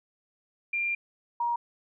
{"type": "tone pair in turn", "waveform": "sine", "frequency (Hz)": [2387, 947.3], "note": ["D7", "A#5"], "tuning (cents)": [28, 28], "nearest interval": "octave + major third", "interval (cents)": 1600, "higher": "first", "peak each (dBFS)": [-26, -25], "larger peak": "second", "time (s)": [[0.73, 0.95], [1.4, 1.56]], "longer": "first", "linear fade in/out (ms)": 5, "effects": []}